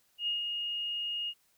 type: tone with ADSR envelope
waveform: sine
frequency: 2856 Hz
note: F7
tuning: 38 cents sharp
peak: -28 dBFS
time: 0.18-1.34 s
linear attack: 92 ms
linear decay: 140 ms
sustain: -4 dB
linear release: 55 ms
effects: white hiss -70 dBFS RMS until 1.57 s